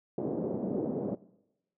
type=band-pass noise; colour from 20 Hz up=pink; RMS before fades=-33 dBFS; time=0.18-1.15 s; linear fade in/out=2 ms; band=170 to 550 Hz; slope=24 dB/octave; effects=noise-tail reverb RT60 0.9 s tail -20 dB re dry